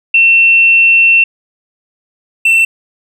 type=tone pair in turn; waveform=sine / triangle; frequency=2700 / 2688 Hz; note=E7 / E7; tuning=+41 / +33 cents; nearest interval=unison; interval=8 cents; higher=first; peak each=-4 dBFS; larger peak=neither; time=0.14-1.24 / 2.45-2.65 s; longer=first; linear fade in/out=5 ms; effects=none